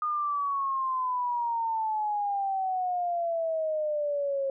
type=exponential sweep; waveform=sine; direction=down; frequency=1227 to 540 Hz; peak=-26 dBFS; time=0.02-4.5 s; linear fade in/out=2 ms; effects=none